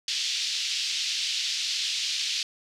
pink band-pass noise, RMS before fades -29 dBFS, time 0.08-2.43 s, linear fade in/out 2 ms, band 3000 to 5600 Hz, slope 24 dB/octave, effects none

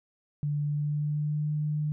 sine tone with pitch glide, 146.83 to 150.61 Hz, D3 to D3, 0 to +44 cents, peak -26 dBFS, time 0.43-1.92 s, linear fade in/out 0 ms, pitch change +44 cents, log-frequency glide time 0.64-1.48 s, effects none

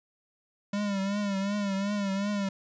square tone with vibrato, 200 Hz, G3, 35 cents sharp, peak -28 dBFS, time 0.73-2.49 s, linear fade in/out 5 ms, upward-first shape triangle, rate 2.7 Hz, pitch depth 75 cents each way, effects resampled to 16000 Hz

